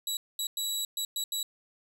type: tone bursts at uneven times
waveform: 20% pulse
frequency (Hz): 3906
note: B7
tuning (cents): -20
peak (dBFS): -24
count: 6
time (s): 0.07-0.17 / 0.39-0.47 / 0.57-0.85 / 0.97-1.05 / 1.16-1.24 / 1.32-1.43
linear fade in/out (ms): 2
effects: 11-bit